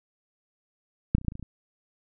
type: clicks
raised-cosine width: 5 ms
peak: -7 / -18 / -30 / -26 / -13 / -27 / -25 / -28 / -26 dBFS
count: 9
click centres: 1.15 / 1.183 / 1.214 / 1.248 / 1.283 / 1.321 / 1.354 / 1.396 / 1.427 s
effects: none